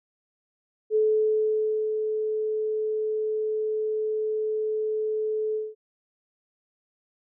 sine tone with ADSR envelope, 432.1 Hz, A4, 31 cents flat, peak -18 dBFS, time 0.9-5.75 s, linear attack 54 ms, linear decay 940 ms, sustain -6 dB, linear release 200 ms, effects none

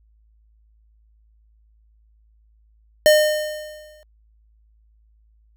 square tone with exponential decay, 609 Hz, D#5, 37 cents flat, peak -9 dBFS, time 3.06-4.03 s, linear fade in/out 0 ms, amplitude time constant 210 ms, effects added 54 Hz sine -54 dBFS peak until 5.56 s

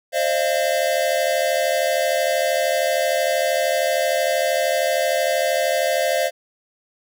square tone cluster, 530 / 610 / 683 Hz, C5 / D#5 / F5, +22 / -34 / -39 cents, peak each -23 dBFS, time 0.12-6.31 s, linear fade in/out 50 ms, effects none

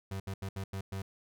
35% pulse tone bursts at uneven times, 96.7 Hz, G2, 23 cents flat, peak -34 dBFS, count 6, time 0.11-0.2 / 0.27-0.34 / 0.42-0.49 / 0.56-0.64 / 0.73-0.81 / 0.92-1.02 s, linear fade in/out 5 ms, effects none

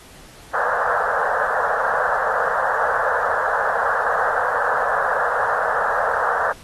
white band-pass noise, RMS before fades -21 dBFS, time 0.53-6.53 s, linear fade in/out 20 ms, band 460 to 1700 Hz, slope 96 dB/octave, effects pink hiss -45 dBFS RMS until 6.63 s + AAC 32 kbps

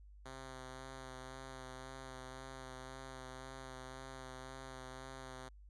5% pulse tone with vibrato, 130.81 Hz, C3, in tune, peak -37 dBFS, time 0.25-5.49 s, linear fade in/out 10 ms, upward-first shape sine, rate 1.9 Hz, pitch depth 19 cents each way, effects added 50 Hz sine -55 dBFS peak until 5.69 s + resampled to 24000 Hz

